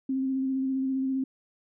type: tone with vibrato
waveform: sine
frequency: 265.1 Hz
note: C4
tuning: 23 cents sharp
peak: -25 dBFS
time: 0.09-1.24 s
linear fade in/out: 5 ms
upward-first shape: square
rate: 15 Hz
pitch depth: 15 cents each way
effects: none